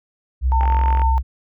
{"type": "tone with pitch glide", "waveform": "sine", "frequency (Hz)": [64.1, 64.58], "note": ["C2", "C2"], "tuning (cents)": [-35, -22], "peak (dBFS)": -14, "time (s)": [0.41, 1.23], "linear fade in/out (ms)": 50, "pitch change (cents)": 13, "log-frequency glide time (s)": [0.65, 0.99]}
{"type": "tone with exponential growth", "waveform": "sine", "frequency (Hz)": 800, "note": "G5", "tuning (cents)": 35, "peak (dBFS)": -22, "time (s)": [0.49, 0.65], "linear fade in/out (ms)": 5, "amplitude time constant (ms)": 33}
{"type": "tone with tremolo", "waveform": "sine", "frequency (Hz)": 901, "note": "A5", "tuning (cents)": 41, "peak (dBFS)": -18, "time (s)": [0.52, 1.18], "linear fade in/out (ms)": 0, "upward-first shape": "sine", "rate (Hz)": 6, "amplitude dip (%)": 30}
{"type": "click train", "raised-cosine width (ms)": 0.5, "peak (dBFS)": -14, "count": 19, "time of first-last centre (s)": [0.61, 1.018], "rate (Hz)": 44.1}
{"effects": []}